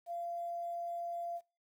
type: tone with quantisation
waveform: sine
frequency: 689 Hz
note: F5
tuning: 24 cents flat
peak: -37 dBFS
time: 0.06-1.41 s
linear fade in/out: 50 ms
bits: 11
effects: noise-tail reverb RT60 0.3 s tail -20 dB re dry